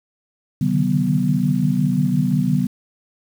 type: tone cluster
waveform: sine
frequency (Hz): 132.3 / 146.8 / 152.5 / 188.9 / 244.5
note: C3 / D3 / D#3 / F#3 / B3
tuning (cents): +20 / 0 / -34 / +36 / -17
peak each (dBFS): -25 / -25 / -21 / -20 / -21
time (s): 0.61-2.67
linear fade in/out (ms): 5
effects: 7-bit